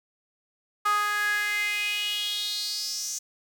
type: tone with high-pass filter sweep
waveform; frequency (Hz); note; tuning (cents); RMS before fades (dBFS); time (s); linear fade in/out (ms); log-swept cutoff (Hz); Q
sawtooth; 415.3; G#4; 0; -28; 0.85-3.19; 10; 1200 to 6400; 6.1
effects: none